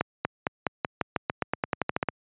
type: accelerating click train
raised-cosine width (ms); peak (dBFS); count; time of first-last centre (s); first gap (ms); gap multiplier
0.5; -9; 17; 0.01-2.087; 240; 0.91
effects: high-pass 100 Hz 12 dB/octave + resampled to 8000 Hz